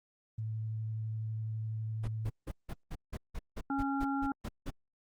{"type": "tone with vibrato", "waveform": "sine", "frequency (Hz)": 110, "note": "A2", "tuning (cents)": 0, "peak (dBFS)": -34, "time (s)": [0.38, 2.3], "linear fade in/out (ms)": 5, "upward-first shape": "sine", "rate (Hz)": 12, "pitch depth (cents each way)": 11}
{"type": "noise bursts", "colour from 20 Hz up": "brown", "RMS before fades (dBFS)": -37, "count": 13, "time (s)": [2.03, 4.707], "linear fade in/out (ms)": 10, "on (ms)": 49, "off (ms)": 170}
{"type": "harmonic tone", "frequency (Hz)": 275.5, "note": "C#4", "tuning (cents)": -11, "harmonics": [1, 3, 5], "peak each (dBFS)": [-32, -37, -39], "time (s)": [3.7, 4.32], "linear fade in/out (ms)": 2}
{"effects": ["Opus 32 kbps"]}